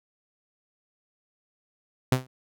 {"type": "tone with exponential decay", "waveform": "sawtooth", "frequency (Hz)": 128.7, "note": "C3", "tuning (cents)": -28, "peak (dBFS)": -13, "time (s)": [2.12, 2.27], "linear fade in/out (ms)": 5, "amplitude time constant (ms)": 32, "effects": []}